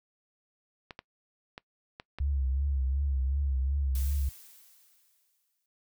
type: clicks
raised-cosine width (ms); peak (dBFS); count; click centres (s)
0.3; -25; 5; 0.908 / 0.991 / 1.579 / 1.999 / 2.186
type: tone with vibrato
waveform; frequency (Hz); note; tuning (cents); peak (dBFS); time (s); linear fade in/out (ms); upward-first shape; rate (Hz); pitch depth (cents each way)
sine; 68; C#2; -33; -26; 2.2-4.29; 5; triangle; 2.7; 93
type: noise with exponential decay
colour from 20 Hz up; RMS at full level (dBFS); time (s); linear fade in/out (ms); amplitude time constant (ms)
blue; -41; 3.95-5.66; 2; 370
effects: noise-tail reverb RT60 0.1 s tail -22 dB re dry